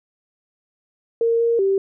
sine tone with pitch steps, 461.5 / 465.3 / 389.4 Hz, A#4 / A#4 / G4, -17 / -3 / -12 cents, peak -15 dBFS, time 1.21-1.78 s, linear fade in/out 2 ms, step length 190 ms, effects none

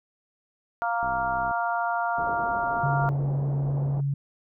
harmonic tone, 233.1 Hz, A#3, in tune, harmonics 3 / 4 / 5 / 6, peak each -27 / -29 / -34 / -30 dBFS, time 0.82-3.09 s, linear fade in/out 0 ms
click train, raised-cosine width 3 ms, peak -28 dBFS, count 32, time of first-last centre 1.03-1.511 s, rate 64.5 Hz
white low-pass noise, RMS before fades -38 dBFS, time 2.17-4.01 s, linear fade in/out 10 ms, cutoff 680 Hz, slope 24 dB/octave
sine tone, 140 Hz, C#3, 18 cents sharp, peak -23 dBFS, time 2.83-4.14 s, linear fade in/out 5 ms
effects none

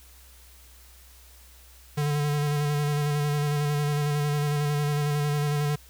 square tone with vibrato, 146.83 Hz, D3, in tune, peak -24 dBFS, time 1.97-5.76 s, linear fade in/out 10 ms, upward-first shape square, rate 11 Hz, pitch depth 20 cents each way, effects added 62 Hz sine -51 dBFS peak until 5.89 s + white hiss -54 dBFS RMS until 5.89 s

